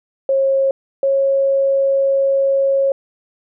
sine tone pair in turn, 541 / 546.3 Hz, C#5 / C#5, -42 / -25 cents, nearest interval unison, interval 17 cents, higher second, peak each -12 dBFS, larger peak neither, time 0.29-0.71 / 1.03-2.92 s, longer second, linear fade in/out 2 ms, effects none

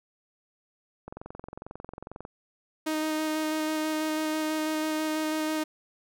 click train, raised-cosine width 1 ms, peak -25 dBFS, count 27, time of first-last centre 1.08-2.251 s, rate 22.2 Hz
sawtooth tone with vibrato, 311.1 Hz, D#4, in tune, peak -23 dBFS, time 2.86-5.64 s, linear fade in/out 10 ms, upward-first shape square, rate 6.1 Hz, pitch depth 9 cents each way
effects none

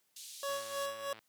pink band-pass noise, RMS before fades -49 dBFS, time 0.16-0.86 s, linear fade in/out 5 ms, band 3600 to 12000 Hz, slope 24 dB/octave
25% pulse tone with tremolo, 559 Hz, C#5, 14 cents sharp, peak -30 dBFS, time 0.43-1.13 s, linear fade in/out 2 ms, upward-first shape sine, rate 3.2 Hz, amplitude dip 70%
click train, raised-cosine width 0.3 ms, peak -36 dBFS, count 78, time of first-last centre 0.49-1.19 s, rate 110 Hz
effects white hiss -75 dBFS RMS until 1.28 s + high-pass 100 Hz 12 dB/octave

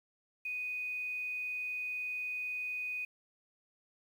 sine tone with quantisation, 2489 Hz, D#7, in tune, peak -35 dBFS, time 0.45-3.05 s, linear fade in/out 5 ms, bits 10, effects none

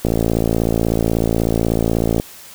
click train, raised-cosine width 2 ms, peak -3 dBFS, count 122, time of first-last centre 0.05-2.199 s, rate 56.3 Hz, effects white hiss -39 dBFS RMS until 2.54 s

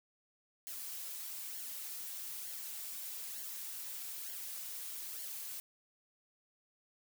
blue noise with flanger, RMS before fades -44 dBFS, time 0.67-5.6 s, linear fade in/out 0 ms, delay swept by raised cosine 0.8 to 6.5 ms, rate 1.1 Hz, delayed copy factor -0.6, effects none

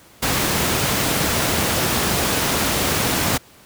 pink noise, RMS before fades -19 dBFS, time 0.22-3.38 s, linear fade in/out 10 ms, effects pink hiss -48 dBFS RMS until 3.65 s + high-pass 80 Hz 12 dB/octave

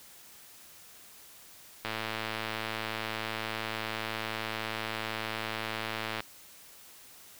click train, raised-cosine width 0.3 ms, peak -17 dBFS, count 480, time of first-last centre 1.85-6.205 s, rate 110 Hz, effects white hiss -53 dBFS RMS until 7.39 s

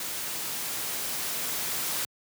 white noise with level ramp, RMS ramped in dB -34 to -30 dBFS, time 0-2.05 s, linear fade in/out 2 ms, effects high-pass 100 Hz 12 dB/octave

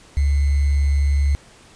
sine tone with sample-and-hold, 70.7 Hz, C#2, 35 cents sharp, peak -14 dBFS, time 0.17-1.35 s, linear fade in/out 0 ms, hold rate 2100 Hz, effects pink hiss -48 dBFS RMS until 1.75 s + resampled to 22050 Hz

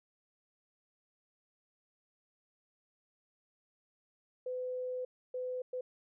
sine tone bursts at uneven times, 505 Hz, B4, 39 cents sharp, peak -35 dBFS, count 3, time 4.46-5.05 / 5.34-5.62 / 5.73-5.81 s, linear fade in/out 5 ms, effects none

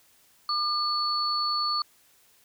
sine tone pair together, 1205 / 4435 Hz, D6 / C#8, +44 / 0 cents, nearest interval octave + major seventh, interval 2256 cents, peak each -27 dBFS, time 0.49-1.82 s, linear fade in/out 2 ms, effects white hiss -61 dBFS RMS until 2.44 s

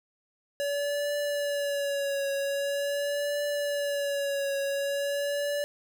square tone with vibrato, 568 Hz, C#5, 42 cents sharp, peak -28 dBFS, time 0.6-5.64 s, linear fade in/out 0 ms, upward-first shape triangle, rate 0.44 Hz, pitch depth 43 cents each way, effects none

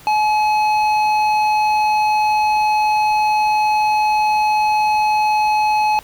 triangle tone with hard clipping, 851 Hz, G#5, 42 cents sharp, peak -15 dBFS, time 0.07-5.99 s, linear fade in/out 0 ms, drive 13 dB, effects pink hiss -43 dBFS RMS until 6.03 s

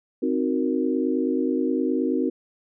sine chord, C half-diminished seventh, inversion none, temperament equal, 261.6 / 311.1 / 370 / 466.2 Hz, C4 / Eb4 / Gb4 / Bb4, 0 / 0 / 0 / 0 cents, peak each -24 / -26 / -27 / -29 dBFS, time 0.22-2.3 s, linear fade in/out 10 ms, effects none

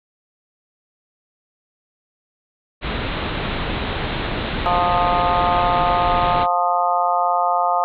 pink low-pass noise, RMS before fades -24 dBFS, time 2.81-6.47 s, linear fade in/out 50 ms, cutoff 4000 Hz, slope 96 dB/octave
harmonic tone, 176.4 Hz, F3, 18 cents sharp, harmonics 3 / 4 / 5 / 6 / 7, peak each -27 / -19 / -21 / -25 / -22 dBFS, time 4.66-7.84 s, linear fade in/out 0 ms
effects none

